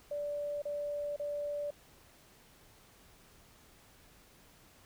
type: tone bursts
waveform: sine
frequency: 583 Hz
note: D5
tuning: 13 cents flat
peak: -34 dBFS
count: 3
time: 0.11-1.706 s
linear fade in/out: 5 ms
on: 510 ms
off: 33 ms
effects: pink hiss -61 dBFS RMS until 4.85 s